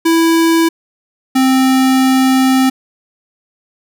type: tone pair in turn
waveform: square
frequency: 329.6 / 262.1 Hz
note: E4 / C4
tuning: 0 / +3 cents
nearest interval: major third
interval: 397 cents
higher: first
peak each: -9 dBFS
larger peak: neither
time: 0.05-0.69 / 1.35-2.7 s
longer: second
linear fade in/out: 10 ms
effects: none